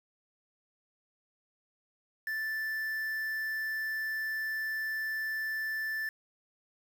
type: tone with quantisation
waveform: triangle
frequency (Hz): 1760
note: A6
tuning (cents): 0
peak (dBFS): -30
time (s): 2.27-6.09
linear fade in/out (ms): 2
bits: 8
effects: none